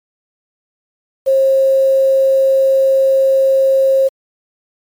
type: tone with quantisation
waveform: sine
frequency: 536 Hz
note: C5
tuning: 42 cents sharp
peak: -8 dBFS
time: 1.26-4.09 s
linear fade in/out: 20 ms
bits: 6
effects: MP3 96 kbps